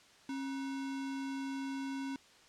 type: tone with sample-and-hold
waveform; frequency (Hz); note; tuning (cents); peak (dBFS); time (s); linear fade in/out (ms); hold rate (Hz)
sine; 271.1; C#4; -38; -36; 0.29-2.16; 2; 1225
effects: white hiss -61 dBFS RMS until 2.48 s + low-pass 6000 Hz 12 dB/octave